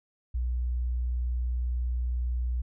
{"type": "tone", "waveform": "sine", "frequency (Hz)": 61, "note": "B1", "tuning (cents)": -21, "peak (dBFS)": -26, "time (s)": [0.34, 2.62], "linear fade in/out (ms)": 10, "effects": []}